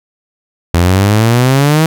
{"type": "exponential sweep", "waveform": "sawtooth", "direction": "up", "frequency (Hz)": [83.6, 162.6], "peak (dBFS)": -3, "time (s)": [0.74, 1.86], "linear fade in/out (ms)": 0, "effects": []}